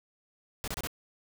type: noise bursts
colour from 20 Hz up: pink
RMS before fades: -35 dBFS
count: 4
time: 0.64-0.872 s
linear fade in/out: 0 ms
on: 37 ms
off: 28 ms
effects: none